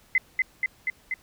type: tone with echo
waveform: sine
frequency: 2045 Hz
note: C7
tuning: 40 cents flat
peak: -17 dBFS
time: 0.15-0.18 s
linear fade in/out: 2 ms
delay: 240 ms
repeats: 4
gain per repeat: -2 dB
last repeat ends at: 1.14 s
effects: pink hiss -58 dBFS RMS until 1.22 s